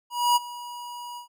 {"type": "tone with ADSR envelope", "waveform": "square", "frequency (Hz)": 966, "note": "B5", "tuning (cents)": -39, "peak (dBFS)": -17, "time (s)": [0.1, 1.28], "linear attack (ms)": 260, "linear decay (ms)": 24, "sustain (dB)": -19, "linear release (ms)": 110, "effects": []}